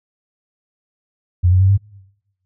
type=tone with pitch steps; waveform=sine; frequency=89 / 92.25 / 95.61 / 99.09 Hz; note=F2 / F#2 / G2 / G2; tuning=+33 / -5 / -43 / +19 cents; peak=-9 dBFS; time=1.43-1.778 s; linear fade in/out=20 ms; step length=87 ms; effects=noise-tail reverb RT60 1.0 s tail -25 dB re dry